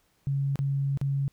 sine tone with dropouts, 138.59 Hz, C#3, in tune, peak -24 dBFS, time 0.27-1.28 s, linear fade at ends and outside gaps 0 ms, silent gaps 0.557-0.59 / 0.974-1.014 s, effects pink hiss -68 dBFS RMS until 1.32 s

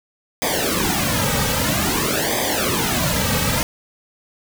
pink noise with flanger, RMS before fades -20 dBFS, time 0.42-3.63 s, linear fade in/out 0 ms, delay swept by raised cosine 0.71 to 2.91 ms, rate 0.51 Hz, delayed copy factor -1, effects none

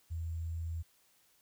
sine tone with sample-and-hold, 82.41 Hz, E2, in tune, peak -35 dBFS, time 0.1-0.83 s, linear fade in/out 20 ms, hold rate 7350 Hz, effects white hiss -69 dBFS RMS until 1.41 s

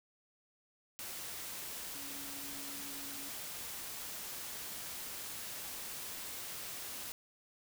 sine tone in noise, 280 Hz, C#4, 18 cents sharp, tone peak -52 dBFS, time 1.95-3.29 s, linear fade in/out 0 ms, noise white, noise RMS -44 dBFS, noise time 0.99-7.12 s, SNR -11 dB, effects none

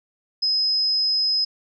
sine tone, 5080 Hz, D#8, 35 cents sharp, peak -18 dBFS, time 0.42-1.45 s, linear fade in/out 10 ms, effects none

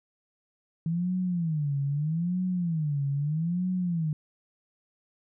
sine tone with vibrato, 160.3 Hz, E3, 48 cents flat, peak -25 dBFS, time 0.86-4.13 s, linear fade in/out 2 ms, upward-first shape sine, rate 0.79 Hz, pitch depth 240 cents each way, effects none

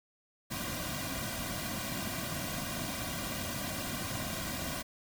pink noise with comb filter, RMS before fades -37 dBFS, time 0.5-4.83 s, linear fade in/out 20 ms, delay 2.3 ms, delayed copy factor -0.9, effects none

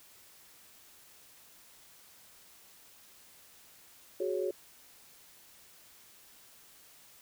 sine chord, F# suspended second, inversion none, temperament equal, 370 / 415.3 / 554.4 Hz, F#4 / G#4 / C#5, 0 / 0 / 0 cents, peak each -33 / -35 / -36 dBFS, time 4.2-4.51 s, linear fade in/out 5 ms, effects white hiss -58 dBFS RMS until 7.21 s

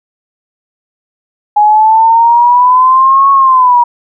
sine exponential two-way sweep, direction up then down, 830.6 to 1107 to 950 Hz, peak -3 dBFS, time 1.56-3.84 s, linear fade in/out 10 ms, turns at 3.31 s, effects none

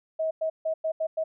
sine tone bursts at uneven times, 638 Hz, D#5, 43 cents sharp, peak -24 dBFS, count 6, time 0.19-0.31 / 0.41-0.5 / 0.65-0.74 / 0.84-0.92 / 1-1.07 / 1.17-1.24 s, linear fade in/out 10 ms, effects none

